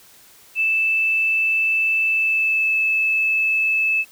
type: tone with pitch glide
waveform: sine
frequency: 2637 to 2614 Hz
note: E7 to E7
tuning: 0 to -15 cents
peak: -16 dBFS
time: 0.55-4.05 s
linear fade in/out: 50 ms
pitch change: -15 cents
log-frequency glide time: 2.09-2.76 s
effects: white hiss -49 dBFS RMS until 4.11 s